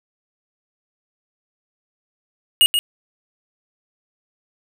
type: tone with echo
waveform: square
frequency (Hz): 2868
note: F7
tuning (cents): +45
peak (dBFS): -10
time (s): 2.61-2.66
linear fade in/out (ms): 0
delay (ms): 130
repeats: 1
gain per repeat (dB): -6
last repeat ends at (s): 2.79
effects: none